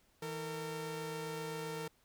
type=tone pair together; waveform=sawtooth; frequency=161.29 / 456.2 Hz; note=E3 / A#4; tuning=-37 / -37 cents; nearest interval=octave + tritone; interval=1800 cents; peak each=-40 / -37 dBFS; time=0.22-1.88 s; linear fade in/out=5 ms; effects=pink hiss -71 dBFS RMS until 2.04 s